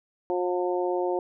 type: harmonic tone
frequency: 179.2 Hz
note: F3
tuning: 45 cents sharp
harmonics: 2 / 3 / 4 / 5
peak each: -26 / -30 / -32 / -34 dBFS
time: 0.3-1.19 s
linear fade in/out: 0 ms
effects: none